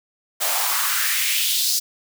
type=noise with high-pass filter sweep; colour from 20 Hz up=white; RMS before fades=-21 dBFS; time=0.4-1.8 s; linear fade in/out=20 ms; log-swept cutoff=590 to 5200 Hz; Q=2.5; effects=none